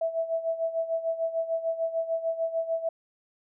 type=tone with tremolo; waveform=sine; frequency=657 Hz; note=E5; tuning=6 cents flat; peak=-23 dBFS; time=0.01-2.89 s; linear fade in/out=5 ms; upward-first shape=sine; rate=6.7 Hz; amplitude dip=75%; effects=none